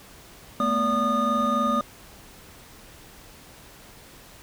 triangle tone cluster, 219.6 / 243.3 / 577 / 1225 Hz, A3 / B3 / D5 / D#6, -3 / -26 / -31 / -27 cents, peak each -26 / -26 / -27 / -21 dBFS, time 0.6-1.81 s, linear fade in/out 2 ms, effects pink hiss -48 dBFS RMS until 4.42 s

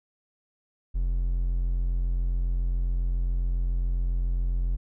triangle tone, 43.65 Hz, F1, in tune, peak -21 dBFS, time 0.94-4.77 s, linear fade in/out 20 ms, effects none

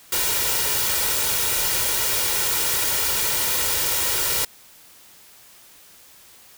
white noise with comb filter, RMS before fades -22 dBFS, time 0.12-4.45 s, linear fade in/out 5 ms, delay 2.1 ms, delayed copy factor +0.55, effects white hiss -49 dBFS RMS until 6.57 s

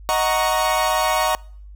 40% pulse chord, D# minor seventh, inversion none, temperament equal with one note detuned, 624.1 / 740 / 932.3 / 1108.7 Hz, D#5 / F#5 / A#5 / C#6, +5 / 0 / 0 / 0 cents, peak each -22 dBFS, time 0.09-1.35 s, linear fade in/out 0 ms, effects noise-tail reverb RT60 0.6 s tail -26 dB re dry + added 50 Hz sine -37 dBFS peak until 1.75 s

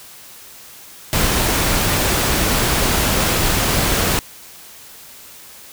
pink noise, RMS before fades -17 dBFS, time 1.13-4.19 s, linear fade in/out 0 ms, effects white hiss -40 dBFS RMS until 5.72 s

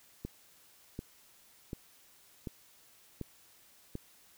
click train, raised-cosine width 3 ms, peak -25 dBFS, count 6, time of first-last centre 0.25-3.954 s, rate 1.35 Hz, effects white hiss -62 dBFS RMS until 4.37 s

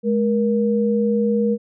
sine tone pair together, 211.1 / 473.9 Hz, G#3 / A#4, +29 / +28 cents, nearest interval octave + major second, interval 1399 cents, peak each -18 / -19 dBFS, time 0.03-1.58 s, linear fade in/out 50 ms, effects none

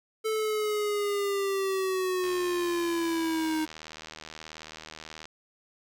square linear sweep, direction down, 440 to 311.1 Hz, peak -27 dBFS, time 0.24-3.66 s, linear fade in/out 20 ms
click train, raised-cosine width 0.2 ms, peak -24 dBFS, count 238, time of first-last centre 2.24-5.255 s, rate 78.6 Hz
effects none

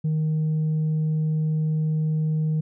sine tone, 155.8 Hz, D#3, 3 cents sharp, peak -18 dBFS, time 0.04-2.61 s, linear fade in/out 10 ms, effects tanh soft clip ceiling -19 dBFS

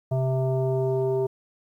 sine tone with frequency modulation, 130.81 Hz, C3, in tune, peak -21 dBFS, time 0.11-1.27 s, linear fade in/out 10 ms, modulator 262 Hz, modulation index 1.9, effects 10-bit

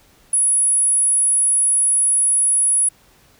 sine tone, 10240 Hz, D#9, 49 cents sharp, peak -13 dBFS, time 0.33-2.89 s, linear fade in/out 5 ms, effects pink hiss -53 dBFS RMS until 3.39 s

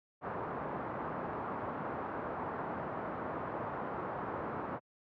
white low-pass noise, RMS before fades -39 dBFS, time 0.21-4.8 s, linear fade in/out 50 ms, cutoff 1200 Hz, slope 24 dB/octave, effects high-pass 100 Hz 12 dB/octave

